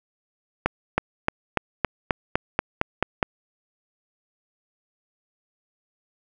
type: accelerating click train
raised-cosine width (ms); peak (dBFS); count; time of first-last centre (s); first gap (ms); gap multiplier
0.5; -4; 11; 0.66-3.228; 320; 0.95
effects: none